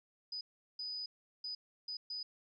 sine tone bursts at uneven times, 4978 Hz, D#8, in tune, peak -39 dBFS, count 5, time 0.32-0.41 / 0.79-1.06 / 1.44-1.55 / 1.88-1.97 / 2.1-2.23 s, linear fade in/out 5 ms, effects none

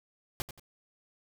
pink noise with echo, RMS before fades -34 dBFS, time 0.4-0.42 s, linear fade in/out 0 ms, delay 88 ms, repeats 2, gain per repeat -10 dB, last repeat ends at 0.596 s, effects none

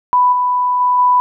sine tone with level steps, 992 Hz, B5, 7 cents sharp, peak -8 / -12 / -10 / -8 dBFS, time 0.13-1.2 s, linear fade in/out 0 ms, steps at 0.32 / 0.8 / 0.98 s, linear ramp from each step 10 ms, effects none

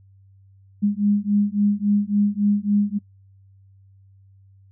sine beating tone pair, 203.2 / 206.8 Hz, G#3 / G#3, -38 / -7 cents, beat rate 3.6 Hz, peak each -20 dBFS, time 0.82-2.99 s, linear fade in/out 20 ms, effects noise-tail reverb RT60 0.1 s tail -23 dB re dry + added 97 Hz sine -49 dBFS peak until 4.71 s

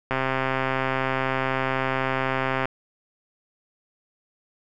click train, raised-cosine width 0.5 ms, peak -9 dBFS, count 337, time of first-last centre 0.11-2.655 s, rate 132 Hz, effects none

